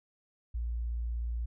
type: tone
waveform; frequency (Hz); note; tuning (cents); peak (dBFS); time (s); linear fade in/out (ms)
sine; 58.27; A#1; 0; -31; 0.54-1.46; 10
effects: none